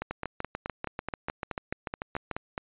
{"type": "two click trains", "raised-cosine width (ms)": 0.5, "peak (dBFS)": [-17, -17], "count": [13, 16], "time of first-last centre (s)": [[0.02, 2.579], [0.11, 2.313]], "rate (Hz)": [4.69, 6.81], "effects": ["resampled to 8000 Hz"]}